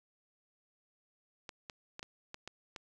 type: clicks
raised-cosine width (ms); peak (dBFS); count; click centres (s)
0.2; -26; 7; 1.492 / 1.698 / 1.994 / 2.029 / 2.344 / 2.476 / 2.762
effects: none